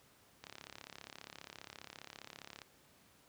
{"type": "click train", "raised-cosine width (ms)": 0.2, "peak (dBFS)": -30, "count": 77, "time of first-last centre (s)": [0.44, 2.618], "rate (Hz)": 34.9, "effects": ["pink hiss -66 dBFS RMS until 3.28 s", "high-pass 80 Hz 12 dB/octave"]}